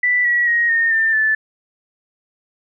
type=tone with pitch steps; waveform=sine; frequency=1975.5 / 1928.2 / 1881.9 / 1836.8 / 1792.8 / 1749.8 Hz; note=B6 / B6 / A#6 / A#6 / A6 / A6; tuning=0 / -42 / +16 / -26 / +32 / -10 cents; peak=-13 dBFS; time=0.03-1.35 s; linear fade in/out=5 ms; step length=220 ms; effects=none